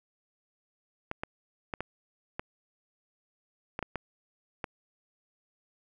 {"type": "clicks", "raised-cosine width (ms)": 0.5, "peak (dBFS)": -18, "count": 9, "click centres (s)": [1.114, 1.235, 1.738, 1.806, 2.395, 3.791, 3.827, 3.957, 4.642], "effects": ["10-bit"]}